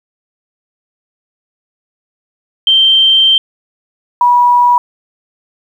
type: tone pair in turn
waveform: sine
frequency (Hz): 3136 / 971.7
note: G7 / B5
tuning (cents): 0 / -28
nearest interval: octave + minor sixth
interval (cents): 2028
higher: first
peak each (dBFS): -5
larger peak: neither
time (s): 2.67-3.38 / 4.21-4.78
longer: first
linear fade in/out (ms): 2
effects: 7-bit